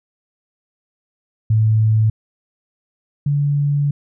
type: tone pair in turn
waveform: sine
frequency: 109.5 / 143.86 Hz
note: A2 / D3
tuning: -8 / -35 cents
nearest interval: perfect fourth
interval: 473 cents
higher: second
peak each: -11 / -14 dBFS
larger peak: first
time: 1.5-2.1 / 3.26-3.91 s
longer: second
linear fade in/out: 5 ms
effects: none